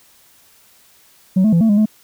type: tone with pitch steps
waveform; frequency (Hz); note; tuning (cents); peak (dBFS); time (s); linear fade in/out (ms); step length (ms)
sine; 187.4 / 217.1 / 168.6 / 223.7 / 205.1 / 215.1; F#3 / A3 / E3 / A3 / G#3 / A3; +22 / -23 / +39 / +29 / -21 / -39; -7; 1.36-1.858; 10; 83
effects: tanh soft clip ceiling -9 dBFS + white hiss -51 dBFS RMS until 2.03 s